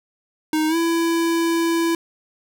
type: tone with pitch glide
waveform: square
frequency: 311.1 to 333.4 Hz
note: D#4 to E4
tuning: 0 to +20 cents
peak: -18 dBFS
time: 0.53-1.95 s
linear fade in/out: 2 ms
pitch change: +120 cents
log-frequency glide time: 0.68-0.76 s
effects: none